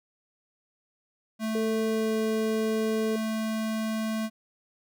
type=tone; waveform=square; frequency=220 Hz; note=A3; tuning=in tune; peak=-28 dBFS; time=1.39-4.3 s; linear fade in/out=50 ms
type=tone with pitch glide; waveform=sine; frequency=443.6 to 438.5 Hz; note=A4 to A4; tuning=+14 to -6 cents; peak=-27 dBFS; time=1.55-3.16 s; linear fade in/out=2 ms; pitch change=-20 cents; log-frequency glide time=1.89-2.15 s
effects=none